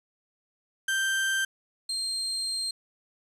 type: tone pair in turn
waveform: 35% pulse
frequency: 1568 / 4186 Hz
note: G6 / C8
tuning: 0 / 0 cents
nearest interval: octave + perfect fourth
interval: 1700 cents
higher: second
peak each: -23 / -27 dBFS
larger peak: first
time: 0.88-1.45 / 1.89-2.71 s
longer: second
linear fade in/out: 5 ms
effects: resampled to 32000 Hz + 9-bit